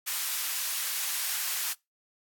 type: high-pass noise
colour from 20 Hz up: white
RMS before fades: -31 dBFS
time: 0.06-1.74 s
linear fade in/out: 20 ms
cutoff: 1200 Hz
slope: 12 dB/octave
effects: noise-tail reverb RT60 0.2 s tail -23 dB re dry + AAC 64 kbps